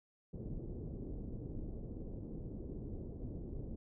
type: low-pass noise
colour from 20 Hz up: pink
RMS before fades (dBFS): -44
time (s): 0.33-3.76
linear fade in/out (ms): 10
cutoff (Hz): 420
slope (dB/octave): 24
effects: none